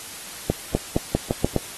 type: accelerating click train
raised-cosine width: 2 ms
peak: -5 dBFS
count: 7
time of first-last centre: 0.5-1.563 s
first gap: 250 ms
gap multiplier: 0.86
effects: white hiss -37 dBFS RMS until 1.77 s + AAC 32 kbps